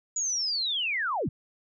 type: linear sweep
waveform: sine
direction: down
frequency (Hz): 6920 to 77.9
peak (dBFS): -26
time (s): 0.16-1.29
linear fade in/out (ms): 5
effects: none